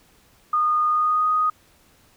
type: tone with pitch glide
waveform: sine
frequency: 1226 to 1245.3 Hz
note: D#6 to D#6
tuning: -26 to +1 cents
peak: -17 dBFS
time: 0.53-1.5 s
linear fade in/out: 5 ms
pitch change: +27 cents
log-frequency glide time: 0.88-1.28 s
effects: pink hiss -57 dBFS RMS until 2.16 s